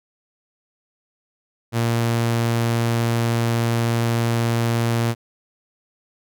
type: tone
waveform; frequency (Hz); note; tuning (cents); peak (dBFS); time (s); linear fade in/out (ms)
sawtooth; 116.54; A#2; 0; -14; 1.72-5.15; 50
effects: none